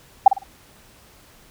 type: tone with echo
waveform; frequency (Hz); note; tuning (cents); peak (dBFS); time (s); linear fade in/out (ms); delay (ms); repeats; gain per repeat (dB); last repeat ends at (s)
sine; 784; G5; 0; -3; 0.26-0.28; 5; 52; 3; -11; 0.436
effects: pink hiss -51 dBFS RMS until 1.5 s